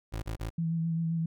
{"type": "tone bursts", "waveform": "25% pulse", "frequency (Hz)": 55, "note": "A1", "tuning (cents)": 0, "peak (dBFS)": -29, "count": 3, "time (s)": [0.12, 0.504], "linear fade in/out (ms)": 20, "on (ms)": 110, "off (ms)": 27}
{"type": "tone with vibrato", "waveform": "sine", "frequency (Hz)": 164.81, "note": "E3", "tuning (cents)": 0, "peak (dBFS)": -27, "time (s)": [0.58, 1.26], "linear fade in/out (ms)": 5, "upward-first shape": "sine", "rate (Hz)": 7.6, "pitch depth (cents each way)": 23}
{"effects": []}